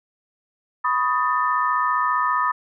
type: tone cluster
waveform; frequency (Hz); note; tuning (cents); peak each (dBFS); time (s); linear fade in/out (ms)
sine; 992 / 1107 / 1247 / 1786; B5 / C#6 / D#6 / A6; +7 / -3 / +3 / +25; -23 / -27 / -21 / -27; 0.84-2.52; 10
effects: none